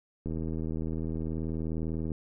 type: click train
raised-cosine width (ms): 3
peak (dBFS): -22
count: 150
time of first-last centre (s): 0.26-2.118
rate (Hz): 80.2
effects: none